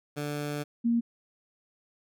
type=tone pair in turn; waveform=15% pulse / sine; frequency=146.83 / 234.1 Hz; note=D3 / A#3; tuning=0 / +8 cents; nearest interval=minor sixth; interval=808 cents; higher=second; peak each=-25 / -22 dBFS; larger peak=second; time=0.16-0.64 / 0.84-1.01 s; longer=first; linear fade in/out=20 ms; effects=none